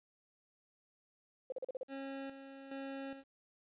sine tone bursts, 518 Hz, C5, 17 cents flat, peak -37 dBFS, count 6, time 1.5-1.832 s, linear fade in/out 2 ms, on 22 ms, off 40 ms
25% pulse tone with tremolo, 272 Hz, C#4, 33 cents flat, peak -38 dBFS, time 1.88-3.24 s, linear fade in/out 50 ms, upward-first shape square, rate 1.2 Hz, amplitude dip 60%
effects resampled to 8000 Hz + 12-bit

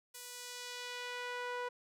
sawtooth tone with band-pass filter sweep, 491.3 Hz, B4, 9 cents flat, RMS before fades -43 dBFS, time 0.14-1.69 s, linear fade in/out 10 ms, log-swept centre 11000 to 1000 Hz, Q 0.81, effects none

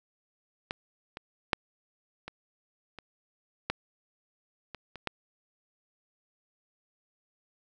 clicks, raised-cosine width 0.3 ms, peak -16 / -23 / -7 / -23 / -27 / -12 / -24 / -26 / -14 dBFS, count 9, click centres 0.709 / 1.171 / 1.532 / 2.28 / 2.987 / 3.7 / 4.747 / 4.957 / 5.073 s, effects none

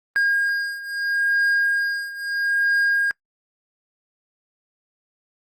triangle beating tone pair, 1622 / 1622.76 Hz, G#6 / G#6, -41 / -41 cents, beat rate 0.76 Hz, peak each -19 / -22 dBFS, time 0.16-3.11 s, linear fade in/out 0 ms, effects noise-tail reverb RT60 0.1 s tail -24 dB re dry + Opus 32 kbps

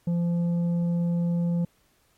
triangle tone with tanh clipping, 171.9 Hz, F3, 27 cents flat, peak -23 dBFS, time 0.07-1.65 s, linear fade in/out 5 ms, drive 10 dB, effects pink hiss -65 dBFS RMS until 2.17 s + MP3 64 kbps

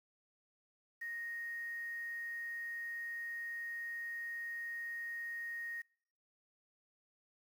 sine tone with quantisation, 1864.7 Hz, A#6, in tune, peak -40 dBFS, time 1.01-5.82 s, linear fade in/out 10 ms, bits 10, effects noise-tail reverb RT60 0.6 s tail -25 dB re dry

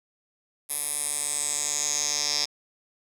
10% pulse tone with band-pass filter sweep, 146.83 Hz, D3, in tune, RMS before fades -28 dBFS, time 0.69-2.46 s, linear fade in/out 20 ms, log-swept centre 11000 to 5300 Hz, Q 5.3, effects none

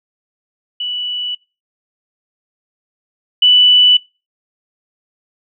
sine tone pair in turn, 2957 / 2974 Hz, F#7 / F#7, -2 / +8 cents, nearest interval unison, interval 10 cents, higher second, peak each -18 / -6 dBFS, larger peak second, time 0.8-1.35 / 3.42-3.97 s, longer neither, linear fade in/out 5 ms, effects noise-tail reverb RT60 0.3 s tail -24 dB re dry

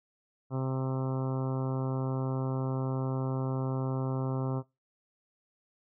harmonic tone, 131.6 Hz, C3, 10 cents sharp, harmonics 1 / 2 / 3 / 4 / 5 / 6 / 7 / 8 / 9 / 10, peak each -30 / -36 / -40 / -42 / -44 / -46 / -47 / -48 / -49 / -50 dBFS, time 0.5-4.63 s, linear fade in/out 50 ms, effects noise-tail reverb RT60 0.2 s tail -19 dB re dry

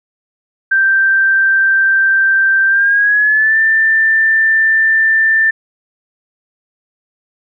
sine tone with pitch glide, 1568 to 1780.5 Hz, G6 to A6, 0 to +20 cents, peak -8 dBFS, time 0.71-5.51 s, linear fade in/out 10 ms, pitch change +220 cents, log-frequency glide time 2.67-3.59 s, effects none

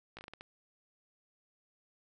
slowing click train, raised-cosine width 0.3 ms, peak -30 dBFS, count 7, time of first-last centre 0.17-0.409 s, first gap 17 ms, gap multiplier 1.34, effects none

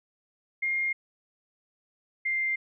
sine tone pair in turn, 2125 / 2099 Hz, C7 / C7, +26 / +5 cents, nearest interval unison, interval 21 cents, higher first, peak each -25 dBFS, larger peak neither, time 0.62-0.93 / 2.25-2.56 s, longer neither, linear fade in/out 10 ms, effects none

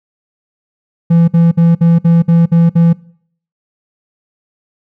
triangle tone bursts, 168.1 Hz, E3, 34 cents sharp, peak -3 dBFS, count 8, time 1.1-2.932 s, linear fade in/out 10 ms, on 180 ms, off 56 ms, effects noise-tail reverb RT60 0.6 s tail -22 dB re dry

